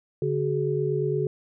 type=tone cluster; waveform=sine; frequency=143.6 / 374.6 / 423.3 Hz; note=D3 / F#4 / G#4; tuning=-39 / +21 / +33 cents; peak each=-27 dBFS; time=0.22-1.27 s; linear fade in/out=2 ms; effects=none